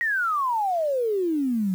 sine exponential sweep, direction down, 1917 to 180 Hz, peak -21 dBFS, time 0.01-1.74 s, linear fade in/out 0 ms, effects 8-bit

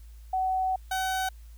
sine / 30% pulse tone pair in turn, 752 / 756.1 Hz, F#5 / F#5, +28 / +37 cents, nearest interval unison, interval 9 cents, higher second, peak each -24 dBFS, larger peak neither, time 0.33-0.76 / 0.91-1.29 s, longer first, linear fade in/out 5 ms, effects added 56 Hz sine -44 dBFS peak until 1.57 s + white hiss -63 dBFS RMS until 1.57 s

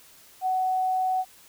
sine tone, 747 Hz, F#5, 16 cents sharp, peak -22 dBFS, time 0.41-1.25 s, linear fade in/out 50 ms, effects white hiss -53 dBFS RMS until 1.48 s

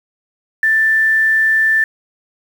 sine tone with quantisation, 1770 Hz, A6, 10 cents sharp, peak -10 dBFS, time 0.63-1.84 s, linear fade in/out 2 ms, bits 6, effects none

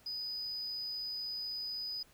triangle tone, 4978 Hz, D#8, in tune, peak -35 dBFS, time 0.06-2.03 s, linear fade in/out 5 ms, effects tanh soft clip ceiling -32 dBFS + pink hiss -64 dBFS RMS until 2.13 s

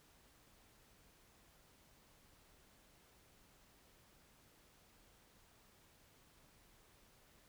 silence, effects pink hiss -68 dBFS RMS until 7.48 s

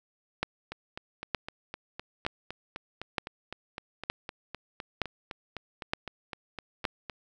two click trains, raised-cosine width 0.3 ms, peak -11 / -21 dBFS, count 8 / 26, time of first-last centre 0.43-6.852 / 0.72-7.098 s, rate 1.09 / 3.92 Hz, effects none

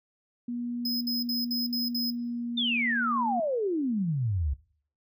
sine tone with pitch glide, 240.5 to 235.3 Hz, B3 to A#3, -46 to +16 cents, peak -30 dBFS, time 0.48-3.4 s, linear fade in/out 5 ms, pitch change -38 cents, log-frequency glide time 1.88-2.96 s
square tone bursts, 5080 Hz, D#8, 35 cents sharp, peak -28 dBFS, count 6, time 0.85-2.105 s, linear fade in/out 5 ms, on 160 ms, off 59 ms
sine exponential sweep, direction down, 3669 to 65.41 Hz, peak -25 dBFS, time 2.57-4.54 s, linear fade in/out 10 ms
effects noise-tail reverb RT60 0.5 s tail -19 dB re dry

